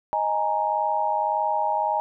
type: chord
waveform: sine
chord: D# suspended fourth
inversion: none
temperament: equal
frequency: 622.3 / 830.6 / 932.3 Hz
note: D#5 / G#5 / A#5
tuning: 0 / 0 / 0 cents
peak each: -28 / -24 / -25 dBFS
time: 0.13-2 s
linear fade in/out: 0 ms
effects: none